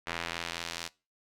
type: tone with band-pass filter sweep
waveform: square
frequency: 42.27 Hz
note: E1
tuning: 44 cents sharp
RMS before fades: -38 dBFS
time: 0.06-0.89 s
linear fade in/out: 20 ms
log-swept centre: 2100 to 5000 Hz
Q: 0.92
effects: noise-tail reverb RT60 0.3 s tail -22 dB re dry